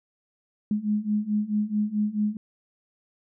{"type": "beating tone pair", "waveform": "sine", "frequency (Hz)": [207.7, 212.3], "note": ["G#3", "G#3"], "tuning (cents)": [0, 38], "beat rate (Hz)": 4.6, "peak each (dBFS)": [-27, -25], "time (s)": [0.71, 2.37], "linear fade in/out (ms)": 2, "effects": []}